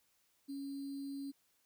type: tone with sample-and-hold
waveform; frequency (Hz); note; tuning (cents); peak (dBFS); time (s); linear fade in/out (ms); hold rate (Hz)
sine; 277.2; C#4; 0; -40; 0.48-1.32; 20; 4410
effects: white hiss -75 dBFS RMS until 1.65 s